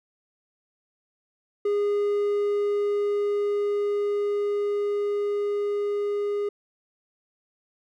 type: tone with level ramp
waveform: triangle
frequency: 410 Hz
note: G#4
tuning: 22 cents flat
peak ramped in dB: -19 to -22 dBFS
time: 1.65-6.49 s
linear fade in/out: 5 ms
effects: none